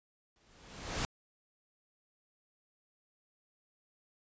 pink noise with exponential growth, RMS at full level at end -32 dBFS, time 0.36-1.05 s, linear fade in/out 0 ms, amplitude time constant 150 ms, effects resampled to 16000 Hz

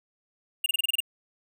square tone bursts, 2814 Hz, F7, 12 cents sharp, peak -22 dBFS, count 8, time 0.64-1.004 s, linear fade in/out 5 ms, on 21 ms, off 28 ms, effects none

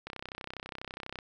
click train, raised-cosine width 0.3 ms, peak -23 dBFS, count 37, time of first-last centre 0.07-1.188 s, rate 32.2 Hz, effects none

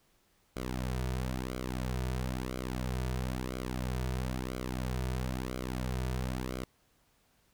sawtooth tone with flanger, 63.3 Hz, B1, 43 cents sharp, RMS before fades -35 dBFS, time 0.56-6.64 s, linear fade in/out 0 ms, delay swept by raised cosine 1.1 to 3.8 ms, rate 1 Hz, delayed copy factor -0.8, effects pink hiss -70 dBFS RMS until 7.53 s

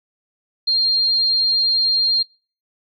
sine tone, 4203 Hz, C8, 7 cents sharp, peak -14 dBFS, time 0.67-2.23 s, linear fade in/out 10 ms, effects noise-tail reverb RT60 0.4 s tail -24 dB re dry + MP3 48 kbps

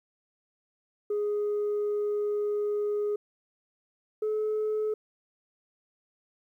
sine tone pair in turn, 415.3 / 429.4 Hz, G#4 / A4, 0 / -42 cents, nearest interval minor second, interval 58 cents, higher second, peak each -24 dBFS, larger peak neither, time 1.1-3.16 / 4.22-4.94 s, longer first, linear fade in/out 5 ms, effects tanh soft clip ceiling -24 dBFS + 11-bit

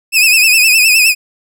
sawtooth tone with vibrato, 2565 Hz, E7, 48 cents flat, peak -3 dBFS, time 0.12-1.15 s, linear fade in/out 50 ms, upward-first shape triangle, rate 9.7 Hz, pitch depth 100 cents each way, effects none

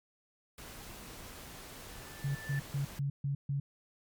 pink noise, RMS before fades -48 dBFS, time 0.58-2.99 s, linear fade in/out 2 ms
sine tone with exponential growth, 1760 Hz, A6, in tune, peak -38 dBFS, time 1.57-2.59 s, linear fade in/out 1 ms, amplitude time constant 220 ms
sine tone bursts, 140.1 Hz, C#3, 19 cents sharp, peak -30 dBFS, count 6, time 2.24-3.6 s, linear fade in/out 5 ms, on 110 ms, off 140 ms
effects MP3 96 kbps

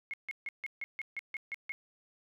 sine tone bursts, 2168 Hz, C#7, 39 cents flat, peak -35 dBFS, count 10, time 0.11-1.72 s, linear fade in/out 0 ms, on 26 ms, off 150 ms, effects none

